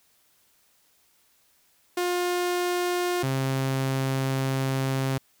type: tone pair in turn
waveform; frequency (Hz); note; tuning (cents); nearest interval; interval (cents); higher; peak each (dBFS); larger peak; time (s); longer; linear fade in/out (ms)
sawtooth; 355.4 / 133.7; F4 / C3; +30 / +38; octave + perfect fourth; 1692; first; -20; neither; 1.97-3.23 / 3.23-5.18; second; 5
effects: white hiss -64 dBFS RMS until 5.4 s